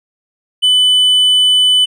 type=tone with tanh clipping; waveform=sine; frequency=3000 Hz; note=F#7; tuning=23 cents sharp; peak=-8 dBFS; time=0.62-1.86 s; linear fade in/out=20 ms; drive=4 dB; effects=none